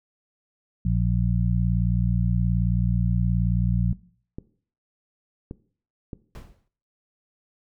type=harmonic tone; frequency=58.8 Hz; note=A#1; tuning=16 cents sharp; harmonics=1 / 2 / 3; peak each=-24 / -24 / -24 dBFS; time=0.85-3.93 s; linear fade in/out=5 ms
type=clicks; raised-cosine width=3 ms; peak=-21 dBFS; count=3; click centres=4.385 / 5.511 / 6.132 s
type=noise with exponential decay; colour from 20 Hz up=brown; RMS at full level=-35 dBFS; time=6.35-6.68 s; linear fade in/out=1 ms; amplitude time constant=71 ms
effects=noise-tail reverb RT60 0.5 s tail -18 dB re dry